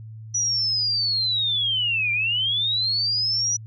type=linear two-way sweep; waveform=sine; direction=down then up; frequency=5900 to 2349 to 5900 Hz; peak=-20 dBFS; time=0.34-3.57 s; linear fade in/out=10 ms; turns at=2.12 s; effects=added 110 Hz sine -36 dBFS peak until 3.66 s